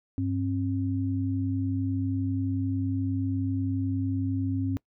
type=tone pair together; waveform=sine; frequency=99.61 / 268 Hz; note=G2 / C4; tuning=+28 / +42 cents; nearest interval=octave + perfect fourth; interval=1714 cents; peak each=-28 dBFS; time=0.18-4.77 s; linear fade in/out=0 ms; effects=noise-tail reverb RT60 0.1 s tail -23 dB re dry